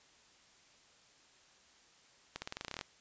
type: accelerating click train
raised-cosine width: 0.2 ms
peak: -22 dBFS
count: 13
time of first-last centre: 2.36-2.812 s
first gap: 60 ms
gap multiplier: 0.91
effects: white hiss -64 dBFS RMS until 3 s + resampled to 16000 Hz